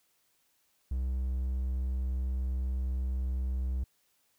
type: tone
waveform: triangle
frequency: 64.1 Hz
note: C2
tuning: 35 cents flat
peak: -27 dBFS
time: 0.91-3.84 s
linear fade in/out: 5 ms
effects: white hiss -72 dBFS RMS until 4.38 s